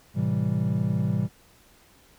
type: chord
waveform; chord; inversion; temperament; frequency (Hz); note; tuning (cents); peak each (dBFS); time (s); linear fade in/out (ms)
triangle; A minor seventh; none; equal; 110 / 130.81 / 164.81 / 196; A2 / C3 / E3 / G3; 0 / 0 / 0 / 0; -26; 0.14-1.29; 50
effects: pink hiss -57 dBFS RMS until 2.18 s